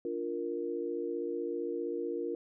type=chord; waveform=sine; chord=Bb major; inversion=first; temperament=equal; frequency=293.7 / 349.2 / 466.2 Hz; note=D4 / F4 / Bb4; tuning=0 / 0 / 0 cents; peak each=-40 / -36 / -36 dBFS; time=0.05-2.35 s; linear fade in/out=2 ms; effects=none